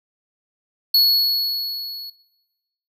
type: tone with level ramp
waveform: square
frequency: 4372 Hz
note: C#8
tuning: 25 cents flat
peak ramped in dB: -12 to -34 dBFS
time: 0.94-2.1 s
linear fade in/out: 5 ms
effects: noise-tail reverb RT60 1.0 s tail -18 dB re dry